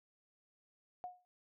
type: tone with exponential decay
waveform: sine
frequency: 723 Hz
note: F#5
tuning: 40 cents flat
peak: -38 dBFS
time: 1.04-1.25 s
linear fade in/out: 0 ms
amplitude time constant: 44 ms
effects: none